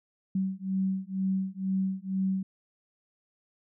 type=beating tone pair; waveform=sine; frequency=189.6 / 191.7 Hz; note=F#3 / G3; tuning=+43 / -38 cents; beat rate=2.1 Hz; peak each=-30 dBFS; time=0.35-2.43 s; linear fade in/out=5 ms; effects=none